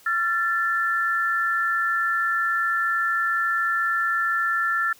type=tone pair together; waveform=sine; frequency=1364.2 / 1758 Hz; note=F6 / A6; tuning=-41 / -2 cents; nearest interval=major third; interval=439 cents; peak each=-23 / -23 dBFS; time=0.06-4.93 s; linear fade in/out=5 ms; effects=white hiss -53 dBFS RMS until 4.99 s